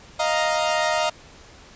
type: chord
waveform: sawtooth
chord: Eb suspended second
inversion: none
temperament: equal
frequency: 622.3 / 698.5 / 932.3 Hz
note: Eb5 / F5 / Bb5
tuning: 0 / 0 / 0 cents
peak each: -19 / -21 / -22 dBFS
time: 0.19-1.1 s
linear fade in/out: 10 ms
effects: pink hiss -47 dBFS RMS until 1.75 s + resampled to 16000 Hz